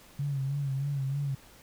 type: tone with vibrato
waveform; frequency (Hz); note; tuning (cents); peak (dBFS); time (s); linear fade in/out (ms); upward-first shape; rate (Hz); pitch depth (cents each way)
sine; 138.59; C#3; 0; -28; 0.19-1.35; 5; sine; 3.2; 62
effects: pink hiss -55 dBFS RMS until 1.62 s